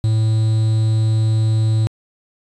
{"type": "tone with quantisation", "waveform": "triangle", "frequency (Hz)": 110, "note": "A2", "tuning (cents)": 0, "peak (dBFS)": -11, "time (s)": [0.04, 1.87], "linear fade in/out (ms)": 0, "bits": 6, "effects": ["resampled to 24000 Hz"]}